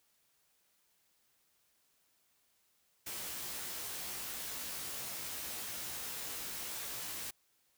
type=noise with comb filter; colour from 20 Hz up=white; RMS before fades=-42 dBFS; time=3.06-7.31 s; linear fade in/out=10 ms; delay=16 ms; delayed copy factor=+0.95; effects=white hiss -74 dBFS RMS until 7.77 s